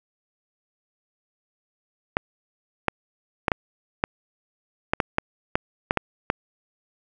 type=clicks; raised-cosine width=0.5 ms; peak=-4 dBFS; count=12; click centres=2.169 / 2.883 / 3.482 / 3.518 / 4.039 / 4.935 / 5.002 / 5.184 / 5.555 / 5.909 / 5.973 / 6.301 s; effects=none